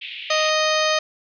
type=band-pass noise; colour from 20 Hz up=pink; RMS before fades=-34 dBFS; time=0.01-0.5 s; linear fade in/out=10 ms; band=2300 to 3500 Hz; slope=48 dB/octave
type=harmonic tone; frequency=621 Hz; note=D#5; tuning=3 cents flat; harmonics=1 / 2 / 3 / 4 / 5 / 6 / 7 / 8 / 10; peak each=-21 / -24 / -26 / -27 / -28 / -29 / -29 / -30 / -31 dBFS; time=0.3-0.99 s; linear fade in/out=5 ms
effects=none